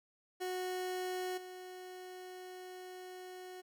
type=tone with level steps; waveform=30% pulse; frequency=367.1 Hz; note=F#4; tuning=14 cents flat; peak=-34 / -44 dBFS; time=0.4-3.62 s; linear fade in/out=20 ms; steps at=1.37 s; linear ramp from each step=10 ms; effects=none